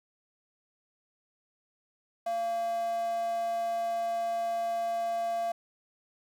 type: tone with high-pass filter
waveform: square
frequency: 229.1 Hz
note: A#3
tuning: 30 cents flat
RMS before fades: -31 dBFS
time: 2.26-5.52 s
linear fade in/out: 5 ms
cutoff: 680 Hz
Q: 8.2
effects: none